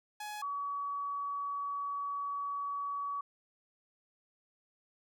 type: tone pair in turn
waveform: sawtooth / sine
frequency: 841 / 1134.3 Hz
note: G#5 / C#6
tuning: +22 / +39 cents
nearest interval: perfect fourth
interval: 517 cents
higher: second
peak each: -36 / -34 dBFS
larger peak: second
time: 0.2-0.42 / 0.42-3.21 s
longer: second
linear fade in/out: 5 ms
effects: none